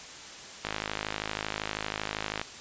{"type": "click train", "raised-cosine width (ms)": 0.3, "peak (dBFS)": -14, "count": 94, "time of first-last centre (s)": [0.65, 2.415], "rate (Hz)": 52.7, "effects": ["white hiss -44 dBFS RMS until 2.6 s", "resampled to 16000 Hz"]}